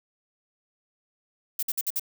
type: noise bursts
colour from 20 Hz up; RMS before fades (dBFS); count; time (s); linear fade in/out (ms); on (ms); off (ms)
violet; -27; 5; 1.59-1.996; 5; 38; 54
effects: none